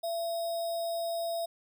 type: tone with sample-and-hold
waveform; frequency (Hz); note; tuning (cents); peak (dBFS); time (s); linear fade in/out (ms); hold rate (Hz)
sine; 673; E5; +36; -30; 0.03-1.46; 10; 4410
effects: none